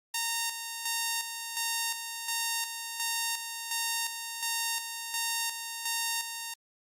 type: tone with tremolo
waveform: 5% pulse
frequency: 921 Hz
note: A#5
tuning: 21 cents flat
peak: -17 dBFS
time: 0.14-6.54 s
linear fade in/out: 5 ms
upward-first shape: square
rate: 1.4 Hz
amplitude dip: 55%
effects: Opus 32 kbps